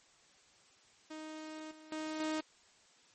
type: tone with level steps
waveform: sawtooth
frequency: 311.8 Hz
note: D#4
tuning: 4 cents sharp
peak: -40 / -50 / -34 / -30 dBFS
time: 1.1-2.41 s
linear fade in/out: 10 ms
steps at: 1.71 / 1.92 / 2.2 s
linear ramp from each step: 2 ms
effects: white hiss -65 dBFS RMS until 3.14 s + MP3 32 kbps